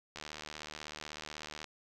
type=click train; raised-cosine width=0.2 ms; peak=-25 dBFS; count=114; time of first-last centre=0.16-1.643 s; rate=76.2 Hz; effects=11-bit